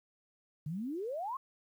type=exponential sweep; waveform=sine; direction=up; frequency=142.1 to 1116 Hz; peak=-35 dBFS; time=0.66-1.37 s; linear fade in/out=5 ms; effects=11-bit